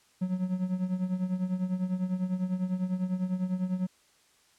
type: tone with tremolo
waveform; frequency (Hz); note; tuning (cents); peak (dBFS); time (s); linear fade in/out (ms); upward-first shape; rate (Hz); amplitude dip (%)
triangle; 184.1; F#3; -8; -22; 0.21-3.87; 10; triangle; 10; 80
effects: white hiss -64 dBFS RMS until 4.58 s + low-pass 9000 Hz 12 dB/octave